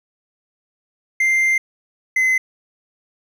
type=tone pair in turn; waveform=triangle; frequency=2093 / 2046 Hz; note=C7 / C7; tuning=0 / -39 cents; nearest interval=unison; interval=39 cents; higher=first; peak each=-12 dBFS; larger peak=neither; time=1.2-1.58 / 2.16-2.38 s; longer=first; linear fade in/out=5 ms; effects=none